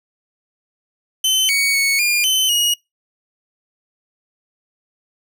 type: tone with pitch steps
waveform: sawtooth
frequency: 3060 / 2238 / 2215 / 2412 / 3053 / 2887 Hz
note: G7 / C#7 / C#7 / D7 / G7 / F#7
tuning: -42 / +16 / -2 / +46 / -46 / -43 cents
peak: -11 dBFS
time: 1.24-2.74 s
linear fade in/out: 5 ms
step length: 250 ms
effects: noise-tail reverb RT60 0.2 s tail -25 dB re dry